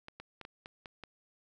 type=clicks; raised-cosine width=0.3 ms; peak=-29 dBFS; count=7; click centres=0.084 / 0.2 / 0.413 / 0.451 / 0.659 / 0.858 / 1.037 s; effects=none